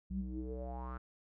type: tone with low-pass filter sweep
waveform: square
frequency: 62.7 Hz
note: B1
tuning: 27 cents sharp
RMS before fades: -41 dBFS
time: 0.1-0.98 s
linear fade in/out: 10 ms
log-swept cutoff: 160 to 1400 Hz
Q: 7.5
effects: none